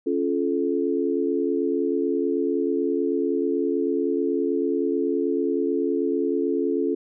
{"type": "chord", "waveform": "sine", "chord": "Db augmented", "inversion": "none", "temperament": "just", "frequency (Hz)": [277.2, 346.5, 433.1], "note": ["Db4", "F4", "A4"], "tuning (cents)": [0, -14, -27], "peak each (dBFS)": -25, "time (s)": [0.06, 6.95], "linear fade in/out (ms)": 10, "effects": []}